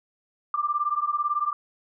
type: beating tone pair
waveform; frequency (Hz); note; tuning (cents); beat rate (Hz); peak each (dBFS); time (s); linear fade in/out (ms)
sine; 1177 / 1195; D6 / D6; +3 / +30; 18; -26; 0.54-1.53; 2
effects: none